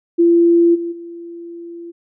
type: tone with level steps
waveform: sine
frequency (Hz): 340.5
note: F4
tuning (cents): -44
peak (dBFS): -8 / -20 / -29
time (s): 0.18-1.92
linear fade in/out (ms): 20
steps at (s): 0.74 / 0.91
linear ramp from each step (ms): 20
effects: none